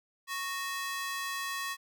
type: ring-modulated tone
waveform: sawtooth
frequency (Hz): 1480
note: F#6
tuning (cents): 0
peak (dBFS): -27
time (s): 0.27-1.77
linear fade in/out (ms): 50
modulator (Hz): 376
effects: none